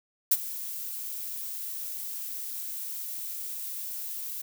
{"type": "noise with ADSR envelope", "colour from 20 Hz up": "violet", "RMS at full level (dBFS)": -19, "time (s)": [0.31, 4.42], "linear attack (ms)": 9, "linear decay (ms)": 42, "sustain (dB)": -17, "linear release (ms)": 10, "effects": []}